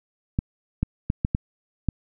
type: clicks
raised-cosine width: 5 ms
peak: -9 dBFS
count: 6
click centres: 0.389 / 0.83 / 1.101 / 1.249 / 1.349 / 1.887 s
effects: none